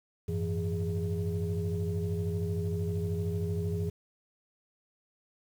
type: tone cluster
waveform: sine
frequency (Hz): 92 / 105 / 166.3 / 412.6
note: F#2 / G#2 / E3 / G#4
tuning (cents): -9 / +19 / +16 / -11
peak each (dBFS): -31 / -36 / -33 / -35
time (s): 0.28-3.9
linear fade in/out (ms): 10
effects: tanh soft clip ceiling -23 dBFS + 9-bit